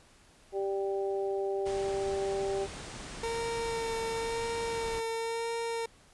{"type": "harmonic tone", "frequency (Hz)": 196, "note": "G3", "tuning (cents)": 0, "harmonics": [2, 3, 4], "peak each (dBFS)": [-30, -38, -39], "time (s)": [0.52, 2.68], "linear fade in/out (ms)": 50}
{"type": "low-pass noise", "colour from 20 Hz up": "pink", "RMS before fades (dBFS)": -43, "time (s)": [1.65, 5.01], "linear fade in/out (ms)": 20, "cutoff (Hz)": 9700, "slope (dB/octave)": 96}
{"type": "tone with vibrato", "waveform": "30% pulse", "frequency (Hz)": 458.4, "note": "A#4", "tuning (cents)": -29, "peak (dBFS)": -29, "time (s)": [3.23, 5.86], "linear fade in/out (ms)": 5, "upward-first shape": "sine", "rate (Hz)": 0.96, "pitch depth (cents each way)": 17}
{"effects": ["pink hiss -60 dBFS RMS until 6.13 s", "resampled to 24000 Hz"]}